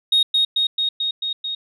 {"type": "tone with echo", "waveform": "sine", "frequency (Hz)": 3734, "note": "A#7", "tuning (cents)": 2, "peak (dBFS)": -11, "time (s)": [0.12, 0.23], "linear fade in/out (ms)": 5, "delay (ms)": 220, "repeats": 6, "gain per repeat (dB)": -2, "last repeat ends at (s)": 1.55, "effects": ["tanh soft clip ceiling -10 dBFS"]}